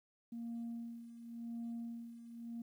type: tone with tremolo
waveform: sine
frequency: 233.1 Hz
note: A#3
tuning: in tune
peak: -38 dBFS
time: 0.32-2.62 s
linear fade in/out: 5 ms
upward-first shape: sine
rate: 0.92 Hz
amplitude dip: 75%
effects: tanh soft clip ceiling -38 dBFS + 12-bit